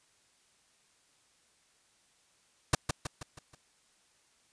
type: noise with echo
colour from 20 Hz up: pink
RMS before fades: -23 dBFS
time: 2.73-2.75 s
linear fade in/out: 5 ms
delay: 160 ms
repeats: 5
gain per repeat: -6 dB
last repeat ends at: 3.55 s
effects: white hiss -68 dBFS RMS until 4.52 s + resampled to 22050 Hz